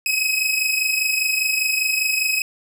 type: tone pair together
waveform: sawtooth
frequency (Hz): 2533 / 2558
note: D#7 / D#7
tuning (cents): +30 / +47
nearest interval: unison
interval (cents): 17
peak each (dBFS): -18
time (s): 0.06-2.42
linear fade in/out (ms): 2
effects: none